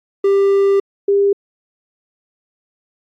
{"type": "tone pair in turn", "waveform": ["triangle", "sine"], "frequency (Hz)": [395.5, 400.1], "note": ["G4", "G4"], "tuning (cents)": [15, 35], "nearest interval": "unison", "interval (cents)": 20, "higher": "second", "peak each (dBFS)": [-8, -10], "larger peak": "first", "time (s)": [[0.24, 0.8], [1.08, 1.33]], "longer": "first", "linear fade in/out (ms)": 5, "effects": ["AAC 64 kbps"]}